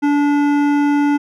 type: tone with hard clipping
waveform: triangle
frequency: 289.2 Hz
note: D4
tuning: 27 cents flat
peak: -14 dBFS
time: 0.02-1.18 s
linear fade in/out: 20 ms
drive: 17 dB
effects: none